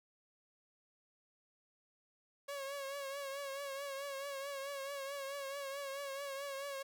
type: tone with vibrato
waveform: sawtooth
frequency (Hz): 554.4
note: C#5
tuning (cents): 0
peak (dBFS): -37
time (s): 2.48-6.83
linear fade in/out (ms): 10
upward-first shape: triangle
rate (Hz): 4.6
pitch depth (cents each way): 58
effects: none